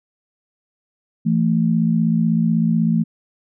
sine tone pair together, 167.4 / 223.5 Hz, E3 / A3, +27 / +27 cents, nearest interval perfect fourth, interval 500 cents, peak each -17 dBFS, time 1.25-3.04 s, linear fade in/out 20 ms, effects none

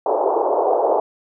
pink band-pass noise, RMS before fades -18 dBFS, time 0.06-1 s, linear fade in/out 2 ms, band 380 to 940 Hz, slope 48 dB/octave, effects none

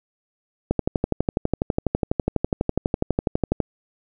click train, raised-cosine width 2 ms, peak -6 dBFS, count 36, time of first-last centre 0.71-3.603 s, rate 12.1 Hz, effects none

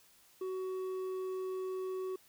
sine tone with hard clipping, 374.5 Hz, F#4, 21 cents sharp, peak -37 dBFS, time 0.41-2.16 s, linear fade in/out 5 ms, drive 5 dB, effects white hiss -64 dBFS RMS until 2.28 s

